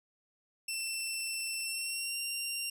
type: tone with pitch glide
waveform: 15% pulse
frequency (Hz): 2685 to 2768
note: E7 to F7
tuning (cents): +31 to -16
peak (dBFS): -27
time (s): 0.68-2.7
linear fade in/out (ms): 5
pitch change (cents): +53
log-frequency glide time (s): 1.6-2.17
effects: none